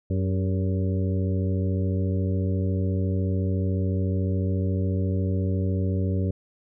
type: harmonic tone with a mistuned harmonic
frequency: 94 Hz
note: F#2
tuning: 28 cents sharp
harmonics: 1 / 2 / 3 / 4 / 5 / 6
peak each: -23 / -29 / -33 / -35 / -37 / -39 dBFS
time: 0.1-6.31 s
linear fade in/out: 5 ms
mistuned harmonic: 4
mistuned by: +65 cents
effects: none